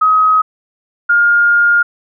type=tone pair in turn; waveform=sine; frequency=1267 / 1415.1 Hz; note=D#6 / F6; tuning=+31 / +22 cents; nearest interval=major second; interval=191 cents; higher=second; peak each=-7 dBFS; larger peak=neither; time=0.01-0.42 / 1.09-1.83 s; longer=second; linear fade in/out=10 ms; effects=none